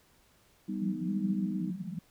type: chord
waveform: sine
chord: G augmented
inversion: none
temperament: equal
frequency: 196 / 246.9 / 311.1 Hz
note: G3 / B3 / D#4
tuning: 0 / 0 / 0 cents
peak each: -34 / -39 / -38 dBFS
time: 0.68-1.71 s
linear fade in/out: 10 ms
type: band-pass noise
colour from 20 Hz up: white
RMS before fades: -36 dBFS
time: 0.81-1.99 s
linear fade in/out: 5 ms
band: 170 to 200 Hz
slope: 96 dB/octave
effects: pink hiss -65 dBFS RMS until 2.1 s